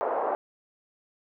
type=band-pass noise; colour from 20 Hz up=pink; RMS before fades=-28 dBFS; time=0.01-0.35 s; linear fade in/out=0 ms; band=490 to 980 Hz; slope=24 dB/octave; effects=none